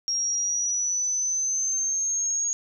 sine linear sweep, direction up, 5588 to 6630 Hz, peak -23 dBFS, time 0.08-2.53 s, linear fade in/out 0 ms, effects none

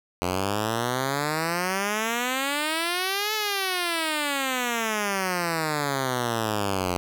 5% pulse exponential two-way sweep, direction up then down, 87.31 to 435.6 to 87.31 Hz, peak -13 dBFS, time 0.22-6.97 s, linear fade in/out 0 ms, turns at 3.34 s, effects none

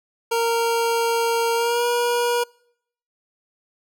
25% pulse tone with pitch glide, 463 to 479.9 Hz, A#4 to B4, -12 to -50 cents, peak -15 dBFS, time 0.31-2.44 s, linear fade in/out 10 ms, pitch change +62 cents, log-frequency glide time 1.54-1.85 s, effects noise-tail reverb RT60 0.7 s tail -26 dB re dry

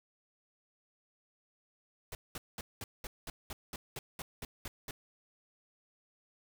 pink noise bursts, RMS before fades -42 dBFS, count 13, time 2.12-4.91 s, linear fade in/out 2 ms, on 30 ms, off 200 ms, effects none

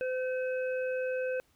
harmonic tone, 512 Hz, C5, 38 cents flat, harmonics 1 / 3 / 5, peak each -30 / -40 / -44 dBFS, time 0.01-1.4 s, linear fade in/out 0 ms, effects pink hiss -69 dBFS RMS until 1.55 s

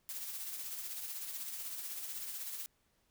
blue noise with tremolo, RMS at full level -41 dBFS, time 0.09-2.66 s, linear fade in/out 0 ms, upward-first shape sine, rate 16 Hz, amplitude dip 40%, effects pink hiss -75 dBFS RMS until 3.1 s

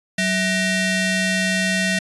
sawtooth ring-modulated tone, 842 Hz, G#5, 24 cents sharp, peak -11 dBFS, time 0.18-1.99 s, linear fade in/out 5 ms, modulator 1030 Hz, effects resampled to 24000 Hz

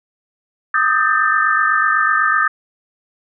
sine tone cluster, 1222 / 1270 / 1573 / 1789 Hz, D#6 / D#6 / G6 / A6, -32 / +35 / +6 / +28 cents, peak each -18 dBFS, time 0.74-2.48 s, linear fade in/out 5 ms, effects none

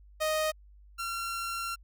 sawtooth tone pair in turn, 622.3 / 1368.3 Hz, D#5 / F6, 0 / -36 cents, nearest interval octave + major second, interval 1364 cents, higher second, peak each -23 / -29 dBFS, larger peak first, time 0.2-0.52 / 0.98-1.76 s, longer second, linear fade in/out 20 ms, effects added 50 Hz sine -52 dBFS peak until 1.83 s

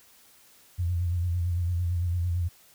sine tone with vibrato, 87.31 Hz, F2, in tune, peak -24 dBFS, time 0.78-2.49 s, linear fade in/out 20 ms, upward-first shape sine, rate 8.9 Hz, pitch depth 53 cents each way, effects white hiss -57 dBFS RMS until 2.74 s

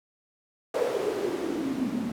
white noise with band-pass filter sweep, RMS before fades -29 dBFS, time 0.74-2.12 s, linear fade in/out 5 ms, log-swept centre 520 to 210 Hz, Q 7.8, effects none

